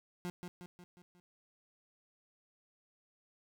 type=tone with echo; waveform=30% pulse; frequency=177.4 Hz; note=F3; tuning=27 cents sharp; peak=-35 dBFS; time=0.25-0.3 s; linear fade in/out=0 ms; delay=180 ms; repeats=5; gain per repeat=-5 dB; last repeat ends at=1.2 s; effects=none